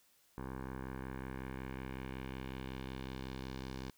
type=tone with low-pass filter sweep; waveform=10% pulse; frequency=65.41 Hz; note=C2; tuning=in tune; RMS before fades=-44 dBFS; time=0.38-3.9 s; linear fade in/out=0 ms; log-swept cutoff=1300 to 5200 Hz; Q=1.6; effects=white hiss -70 dBFS RMS until 3.97 s